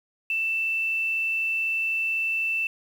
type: tone with quantisation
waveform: sine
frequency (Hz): 2662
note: E7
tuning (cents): +16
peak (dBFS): -23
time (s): 0.3-2.67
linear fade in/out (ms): 2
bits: 8
effects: none